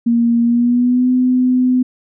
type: tone with pitch glide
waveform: sine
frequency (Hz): 234.5 to 252.8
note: A#3 to B3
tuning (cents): +11 to +41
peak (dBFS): -10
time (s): 0.06-1.83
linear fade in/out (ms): 10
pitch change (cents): +130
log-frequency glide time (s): 0.42-1.09
effects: none